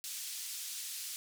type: band-pass noise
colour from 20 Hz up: white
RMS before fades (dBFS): -42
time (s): 0.04-1.16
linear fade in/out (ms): 0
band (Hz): 3300 to 11000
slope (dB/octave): 12
effects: none